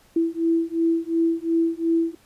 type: beating tone pair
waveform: sine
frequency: 329.6 / 332.4 Hz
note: E4 / E4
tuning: 0 / +15 cents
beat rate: 2.8 Hz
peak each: -22 dBFS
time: 0.16-2.15 s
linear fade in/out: 5 ms
effects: pink hiss -57 dBFS RMS until 2.25 s + resampled to 32000 Hz